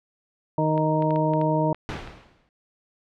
harmonic tone, 155.56 Hz, D#3, in tune, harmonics 1 / 2 / 3 / 4 / 6, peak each -24 / -26 / -30 / -25 / -26 dBFS, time 0.58-1.73 s, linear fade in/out 2 ms
clicks, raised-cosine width 0.3 ms, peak -22 dBFS, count 8, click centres 0.778 / 1.023 / 1.107 / 1.16 / 1.336 / 1.414 / 1.746 / 2.075 s
pink noise with exponential decay, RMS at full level -28 dBFS, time 1.89-2.49 s, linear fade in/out 0 ms, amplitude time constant 130 ms
effects low-pass 3000 Hz 12 dB/octave

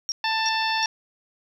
sine tone bursts, 5588 Hz, F8, in tune, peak -23 dBFS, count 3, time 0.09-0.857 s, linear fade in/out 0 ms, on 29 ms, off 340 ms
harmonic tone, 887 Hz, A5, 14 cents sharp, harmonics 1 / 2 / 3 / 4 / 5 / 6, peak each -25 / -28 / -30 / -31 / -32 / -33 dBFS, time 0.24-0.86 s, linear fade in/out 2 ms
effects 9-bit

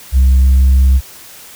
sine tone with pitch glide, 65.41 to 66.02 Hz, C2 to C2, 0 to +16 cents, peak -3 dBFS, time 0.12-1.01 s, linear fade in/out 50 ms, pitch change +16 cents, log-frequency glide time 0.39-0.44 s, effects tanh soft clip ceiling -4 dBFS + white hiss -36 dBFS RMS until 1.55 s

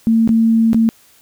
sine tone with dropouts, 226 Hz, A3, 47 cents sharp, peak -9 dBFS, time 0.07-0.89 s, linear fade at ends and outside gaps 0 ms, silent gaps 0.276-0.291 / 0.732-0.745 s, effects white hiss -50 dBFS RMS until 1.21 s

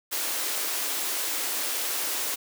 white high-pass noise, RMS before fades -29 dBFS, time 0.11-2.36 s, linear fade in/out 20 ms, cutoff 270 Hz, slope 48 dB/octave, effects none

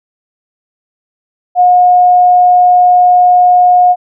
sine tone, 720 Hz, F#5, 47 cents flat, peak -3 dBFS, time 1.55-3.96 s, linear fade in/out 50 ms, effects none

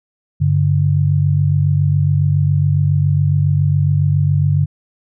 sine tone pair together, 98 / 145.23 Hz, G2 / D3, 0 / -19 cents, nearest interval perfect fifth, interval 681 cents, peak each -15 / -13 dBFS, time 0.4-4.66 s, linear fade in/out 20 ms, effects none

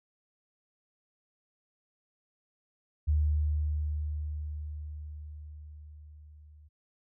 sine tone with level ramp, 75.4 Hz, D2, 46 cents sharp, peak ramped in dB -22 to -52 dBFS, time 3.07-6.69 s, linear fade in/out 20 ms, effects none

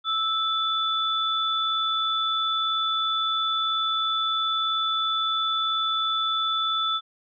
sine tone pair together, 1318.5 / 3481 Hz, E6 / A7, 0 / -19 cents, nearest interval octave + perfect fourth, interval 1681 cents, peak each -25 dBFS, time 0.04-7.01 s, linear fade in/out 50 ms, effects none

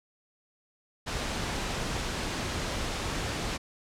pink noise, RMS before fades -32 dBFS, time 1.06-3.58 s, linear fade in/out 20 ms, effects low-pass 7000 Hz 12 dB/octave

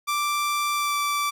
sawtooth tone with pitch glide, 1174.7 to 1163.9 Hz, D6 to D6, 0 to -16 cents, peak -19 dBFS, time 0.07-1.31 s, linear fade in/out 20 ms, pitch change -16 cents, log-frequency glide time 0.74-0.96 s, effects none

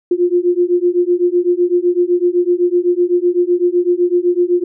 sine beating tone pair, 349.6 / 357.5 Hz, F4 / F4, +2 / +41 cents, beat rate 7.9 Hz, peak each -14 dBFS, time 0.11-4.64 s, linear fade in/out 5 ms, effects none

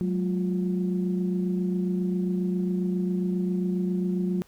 sine tone cluster, 184.2 / 211.6 / 353.1 Hz, F#3 / G#3 / F4, -7 / +33 / +19 cents, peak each -24 / -33 / -31 dBFS, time 0.01-4.42 s, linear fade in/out 0 ms, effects tanh soft clip ceiling -15 dBFS + pink hiss -59 dBFS RMS until 4.47 s

